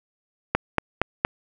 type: click train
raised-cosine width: 0.5 ms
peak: -3 dBFS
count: 4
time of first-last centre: 0.55-1.249 s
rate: 4.29 Hz
effects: none